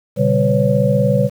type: tone cluster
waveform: sine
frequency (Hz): 122.3 / 142.4 / 196.6 / 504 / 560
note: B2 / C#3 / G3 / B4 / C#5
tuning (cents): -16 / +47 / +5 / +35 / +18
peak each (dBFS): -18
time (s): 0.16-1.3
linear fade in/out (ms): 50
effects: 7-bit